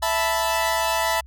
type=chord; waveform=sawtooth; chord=E suspended fourth; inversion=none; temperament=equal; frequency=659.3 / 880 / 987.8 Hz; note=E5 / A5 / B5; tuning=0 / 0 / 0 cents; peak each=-21 dBFS; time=0.02-1.21 s; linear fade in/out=10 ms; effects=added 65 Hz sine -41 dBFS peak until 1.26 s